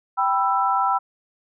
sine chord, E minor, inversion first, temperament equal with one note detuned, 784 / 987.8 / 1327.7 Hz, G5 / B5 / E6, 0 / 0 / +12 cents, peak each -22 dBFS, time 0.17-0.99 s, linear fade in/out 20 ms, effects none

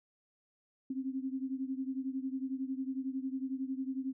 sine beating tone pair, 261.4 / 272.4 Hz, C4 / C#4, -1 / -30 cents, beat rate 11 Hz, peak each -36 / -39 dBFS, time 0.9-4.13 s, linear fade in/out 5 ms, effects none

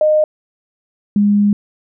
sine tone pair in turn, 614 / 204.9 Hz, D#5 / G#3, -23 / -23 cents, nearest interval octave + perfect fifth, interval 1900 cents, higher first, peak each -9 dBFS, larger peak neither, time 0.01-0.24 / 1.16-1.53 s, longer second, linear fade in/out 2 ms, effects none

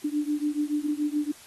sine beating tone pair, 293.7 / 300.7 Hz, D4 / D4, 0 / +41 cents, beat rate 7 Hz, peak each -27 / -28 dBFS, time 0.04-1.32 s, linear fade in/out 10 ms, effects white hiss -50 dBFS RMS until 1.46 s + AAC 32 kbps

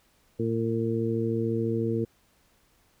harmonic tone, 114 Hz, A#2, 38 cents flat, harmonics 1 / 2 / 3 / 4, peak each -30 / -30 / -30 / -30 dBFS, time 0.39-2.05 s, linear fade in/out 10 ms, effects pink hiss -65 dBFS RMS until 3 s

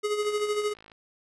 square tone with tremolo, 418.4 Hz, G#4, 13 cents sharp, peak -24 dBFS, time 0.03-0.74 s, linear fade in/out 20 ms, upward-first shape sine, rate 13 Hz, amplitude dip 55%
click train, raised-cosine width 0.3 ms, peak -34 dBFS, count 38, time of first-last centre 0.23-0.918 s, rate 53.8 Hz
effects resampled to 24000 Hz

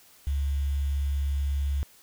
sine tone with quantisation, 70.1 Hz, C#2, 20 cents sharp, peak -24 dBFS, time 0.27-1.83 s, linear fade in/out 0 ms, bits 8, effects white hiss -56 dBFS RMS until 2.02 s

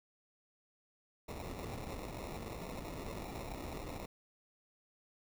pink noise with sample-and-hold, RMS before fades -44 dBFS, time 1.28-4.06 s, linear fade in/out 10 ms, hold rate 1575 Hz, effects none

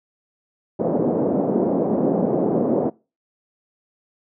pink band-pass noise, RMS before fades -20 dBFS, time 0.79-2.9 s, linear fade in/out 10 ms, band 190 to 620 Hz, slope 24 dB/octave, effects noise-tail reverb RT60 0.3 s tail -23 dB re dry

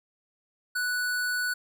square tone, 1480 Hz, F#6, in tune, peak -27 dBFS, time 0.75-1.54 s, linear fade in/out 10 ms, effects none

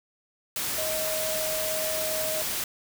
sine tone in noise, 628 Hz, D#5, 16 cents sharp, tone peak -30 dBFS, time 0.78-2.42 s, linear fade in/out 2 ms, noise white, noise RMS -30 dBFS, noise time 0.56-2.64 s, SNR -3 dB, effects none

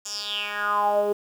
10% pulse tone with band-pass filter sweep, 206.5 Hz, G#3, 10 cents flat, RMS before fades -25 dBFS, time 0.05-1.13 s, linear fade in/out 10 ms, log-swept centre 6800 to 420 Hz, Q 6.1, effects 8-bit

